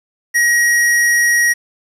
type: tone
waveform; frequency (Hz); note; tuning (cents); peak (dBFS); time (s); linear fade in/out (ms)
square; 1897; A#6; +30; -11; 0.34-1.54; 20
effects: resampled to 32000 Hz + 7-bit